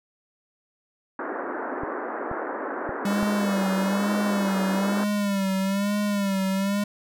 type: band-pass noise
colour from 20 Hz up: pink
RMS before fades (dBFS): -31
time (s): 1.19-5.04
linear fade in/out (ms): 2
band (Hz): 260 to 1700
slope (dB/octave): 48
type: clicks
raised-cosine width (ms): 3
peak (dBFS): -21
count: 4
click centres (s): 1.835 / 2.314 / 2.892 / 3.229
type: tone with vibrato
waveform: square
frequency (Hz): 198.9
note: G3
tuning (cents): +25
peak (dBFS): -23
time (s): 3.05-6.84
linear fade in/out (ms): 5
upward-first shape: sine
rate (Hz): 1.1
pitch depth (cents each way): 69
effects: none